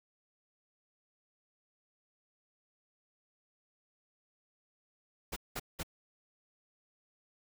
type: noise bursts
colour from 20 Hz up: pink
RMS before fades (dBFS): -38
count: 3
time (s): 5.32-5.832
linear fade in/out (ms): 10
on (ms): 44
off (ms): 190
effects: none